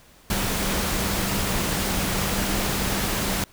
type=tone in noise; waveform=sine; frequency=196 Hz; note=G3; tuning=in tune; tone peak=-31 dBFS; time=0.3-3.44 s; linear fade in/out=2 ms; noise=pink; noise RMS=-25 dBFS; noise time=0.3-3.44 s; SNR=-9 dB; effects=pink hiss -53 dBFS RMS until 3.52 s